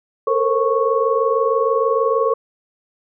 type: tone cluster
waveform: sine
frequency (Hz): 446.6 / 466.6 / 533 / 1105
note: A4 / A#4 / C5 / C#6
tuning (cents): +26 / +2 / +32 / -6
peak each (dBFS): -20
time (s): 0.27-2.34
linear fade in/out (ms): 5
effects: none